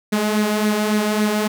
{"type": "tone with flanger", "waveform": "sawtooth", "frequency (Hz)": 211.7, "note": "G#3", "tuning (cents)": 33, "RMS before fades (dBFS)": -19, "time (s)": [0.12, 1.48], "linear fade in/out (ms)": 10, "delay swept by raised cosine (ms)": [0.47, 3.37], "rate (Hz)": 3.6, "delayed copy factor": 0.5, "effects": []}